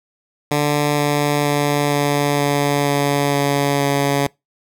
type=tone with pitch steps; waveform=10% pulse; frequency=146.83 / 145.98 / 145.14 / 144.31 / 143.48 / 142.65 / 141.83 / 141.01 Hz; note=D3 / D3 / D3 / D3 / D3 / C#3 / C#3 / C#3; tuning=0 / -10 / -20 / -30 / -40 / +50 / +40 / +30 cents; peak=-7 dBFS; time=0.51-4.27 s; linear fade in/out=5 ms; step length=470 ms; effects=noise-tail reverb RT60 0.2 s tail -24 dB re dry